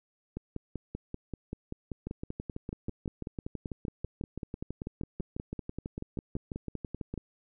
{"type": "two click trains", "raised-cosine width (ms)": 3, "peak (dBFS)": [-23, -23], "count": [36, 32], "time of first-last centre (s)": [[0.37, 7.14], [2.07, 7.177]], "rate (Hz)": [5.17, 6.07], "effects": []}